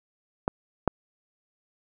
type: clicks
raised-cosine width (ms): 1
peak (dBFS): -10 / -6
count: 2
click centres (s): 0.479 / 0.877
effects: none